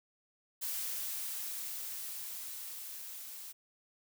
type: noise with level ramp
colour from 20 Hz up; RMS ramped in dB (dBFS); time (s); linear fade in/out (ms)
blue; -37 to -47; 0.61-3.53; 20
effects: none